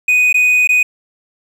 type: tone with dropouts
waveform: triangle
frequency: 2489 Hz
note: D#7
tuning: in tune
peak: -7 dBFS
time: 0.08-0.83 s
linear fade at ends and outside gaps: 5 ms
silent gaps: 0.328-0.342 / 0.674-0.69 s
effects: 7-bit